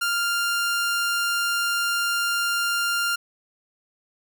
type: tone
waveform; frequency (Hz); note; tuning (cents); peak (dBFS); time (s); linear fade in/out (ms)
sawtooth; 1396.9; F6; 0; -18; 0.01-3.16; 10
effects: none